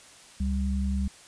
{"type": "tone pair together", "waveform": "sine", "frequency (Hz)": [69.3, 196.01], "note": ["C#2", "G3"], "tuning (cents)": [0, 0], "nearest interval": "octave + tritone", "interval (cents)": 1800, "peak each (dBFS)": [-26, -29], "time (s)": [0.4, 1.08], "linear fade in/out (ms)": 5, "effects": ["white hiss -51 dBFS RMS until 1.27 s", "resampled to 22050 Hz"]}